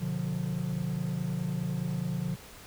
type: chord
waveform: triangle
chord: B diminished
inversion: none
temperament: just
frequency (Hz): 123.47 / 148.16 / 177.8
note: B2 / D3 / F3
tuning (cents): 0 / +16 / +31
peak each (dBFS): -34 / -31 / -30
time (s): 0-2.36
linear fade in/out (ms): 20
effects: tanh soft clip ceiling -20 dBFS + pink hiss -49 dBFS RMS until 2.66 s